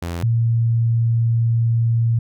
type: tone pair in turn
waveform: sawtooth / sine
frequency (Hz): 85.6 / 115.62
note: F2 / A#2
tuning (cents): -34 / -14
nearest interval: perfect fourth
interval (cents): 520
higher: second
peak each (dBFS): -20 / -14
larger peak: second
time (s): 0.02-0.23 / 0.23-2.19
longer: second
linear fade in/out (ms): 5
effects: none